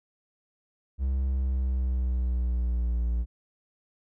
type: tone with pitch glide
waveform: triangle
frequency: 66.2 to 58.64 Hz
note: C2 to A#1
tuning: +21 to +11 cents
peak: -22 dBFS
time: 0.98-3.26 s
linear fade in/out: 50 ms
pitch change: -210 cents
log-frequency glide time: 1.27-3.02 s
effects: none